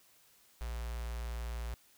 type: tone with notch filter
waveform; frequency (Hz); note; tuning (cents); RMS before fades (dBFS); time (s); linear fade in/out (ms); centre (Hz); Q
square; 58.27; A#1; 0; -39; 0.61-1.74; 0; 240; 0.53
effects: white hiss -65 dBFS RMS until 1.97 s